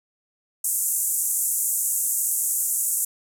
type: band-pass noise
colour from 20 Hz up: pink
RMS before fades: -24 dBFS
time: 0.64-3.05 s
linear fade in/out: 5 ms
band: 7200 to 14000 Hz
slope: 48 dB/octave
effects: none